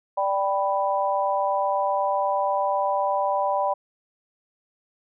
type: chord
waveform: sine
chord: G major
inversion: second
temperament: equal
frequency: 587.3 / 784 / 987.8 Hz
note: D5 / G5 / B5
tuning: 0 / 0 / 0 cents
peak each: -25 dBFS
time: 0.17-3.74 s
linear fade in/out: 10 ms
effects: none